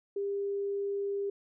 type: tone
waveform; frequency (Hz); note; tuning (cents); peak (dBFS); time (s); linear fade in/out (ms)
sine; 400.1; G4; +35; -30; 0.16-1.3; 5
effects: none